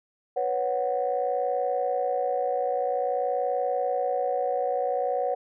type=chord; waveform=sine; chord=B suspended second; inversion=none; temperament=equal; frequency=493.9 / 554.4 / 740 Hz; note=B4 / C#5 / F#5; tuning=0 / 0 / 0 cents; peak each=-28 / -28 / -27 dBFS; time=0.36-5.35 s; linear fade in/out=10 ms; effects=tanh soft clip ceiling -15 dBFS